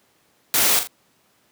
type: noise with echo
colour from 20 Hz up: white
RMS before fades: -18 dBFS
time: 0.54-0.79 s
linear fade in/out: 0 ms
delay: 41 ms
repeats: 2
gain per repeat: -8 dB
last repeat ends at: 0.872 s
effects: pink hiss -61 dBFS RMS until 1.51 s + high-pass 150 Hz 12 dB/octave